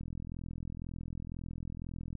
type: click train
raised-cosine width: 5 ms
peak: -29 dBFS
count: 91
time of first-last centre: 0.01-2.153 s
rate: 42 Hz
effects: none